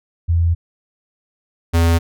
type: tone pair in turn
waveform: sine / square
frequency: 84.4 / 83.77 Hz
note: E2 / E2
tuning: +41 / +28 cents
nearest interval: unison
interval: 13 cents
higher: first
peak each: -12 / -12 dBFS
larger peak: neither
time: 0.28-0.55 / 1.73-1.99 s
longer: first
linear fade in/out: 20 ms
effects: none